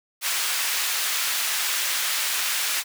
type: high-pass noise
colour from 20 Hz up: pink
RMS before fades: -25 dBFS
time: 0.21-2.84 s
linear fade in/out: 50 ms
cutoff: 1700 Hz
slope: 12 dB/octave
effects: none